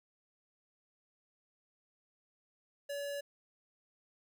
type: tone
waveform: square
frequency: 569 Hz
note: C#5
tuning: 45 cents sharp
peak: -38 dBFS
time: 2.89-3.21 s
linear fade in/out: 10 ms
effects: none